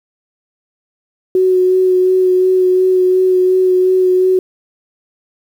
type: tone with vibrato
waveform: sine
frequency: 370 Hz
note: F#4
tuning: in tune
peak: -8 dBFS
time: 1.35-4.39 s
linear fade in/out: 2 ms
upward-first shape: sine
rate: 2.8 Hz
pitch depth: 15 cents each way
effects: 7-bit